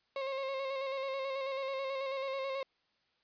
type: tone with vibrato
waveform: 35% pulse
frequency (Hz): 539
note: C#5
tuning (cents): -49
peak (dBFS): -33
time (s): 0.16-2.63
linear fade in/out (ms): 2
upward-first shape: square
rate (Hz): 9.2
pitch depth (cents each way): 29
effects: white hiss -75 dBFS RMS until 3.23 s + resampled to 11025 Hz